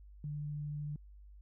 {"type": "tone", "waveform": "sine", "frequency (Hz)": 147.8, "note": "D3", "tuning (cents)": 11, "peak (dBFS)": -37, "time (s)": [0.24, 0.96], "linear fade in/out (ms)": 2, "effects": ["added 50 Hz sine -52 dBFS peak until 1.41 s"]}